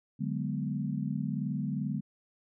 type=chord; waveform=sine; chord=G# half-diminished seventh; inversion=second; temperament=equal; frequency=146.83 / 185 / 207.7 / 246.9 Hz; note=D3 / F#3 / G#3 / B3; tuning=0 / 0 / 0 / 0 cents; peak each=-34 / -37 / -35 / -37 dBFS; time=0.19-2.01 s; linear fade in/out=20 ms; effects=none